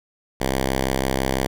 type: tone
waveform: 5% pulse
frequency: 66 Hz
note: C2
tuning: 16 cents sharp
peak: -9 dBFS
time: 0.4-1.47 s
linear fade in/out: 10 ms
effects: none